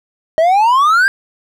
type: exponential sweep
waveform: triangle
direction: up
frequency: 622.3 to 1626 Hz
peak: -6 dBFS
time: 0.38-1.08 s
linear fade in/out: 0 ms
effects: none